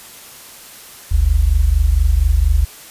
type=tone pair together; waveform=sine; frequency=48.93 / 73.2 Hz; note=G1 / D2; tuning=-2 / -5 cents; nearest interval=perfect fifth; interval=697 cents; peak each=-13 dBFS; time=1.11-2.65 s; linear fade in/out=10 ms; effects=white hiss -38 dBFS RMS until 2.9 s + resampled to 32000 Hz